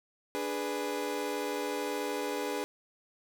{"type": "chord", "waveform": "30% pulse", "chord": "G# diminished", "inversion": "second", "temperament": "equal", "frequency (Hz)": [293.7, 415.3, 493.9], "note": ["D4", "G#4", "B4"], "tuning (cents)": [0, 0, 0], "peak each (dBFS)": [-35, -33, -34], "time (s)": [0.35, 2.64], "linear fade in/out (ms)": 0, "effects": []}